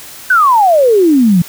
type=exponential sweep; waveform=sine; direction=down; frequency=1554 to 164.81 Hz; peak=-5 dBFS; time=0.3-1.42 s; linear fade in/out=5 ms; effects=white hiss -32 dBFS RMS until 1.48 s